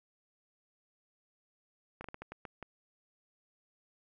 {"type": "slowing click train", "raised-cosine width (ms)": 0.5, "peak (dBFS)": -28, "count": 8, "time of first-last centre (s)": [2.01, 2.627], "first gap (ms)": 33, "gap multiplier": 1.32, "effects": []}